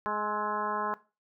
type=harmonic tone with a mistuned harmonic; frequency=210 Hz; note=G#3; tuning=19 cents sharp; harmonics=1 / 2 / 3 / 4 / 5 / 6 / 7 / 8; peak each=-41 / -38 / -40 / -36 / -32 / -38 / -42 / -41 dBFS; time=0.06-0.94 s; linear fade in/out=0 ms; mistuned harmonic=6; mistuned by=+59 cents; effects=noise-tail reverb RT60 0.3 s tail -18 dB re dry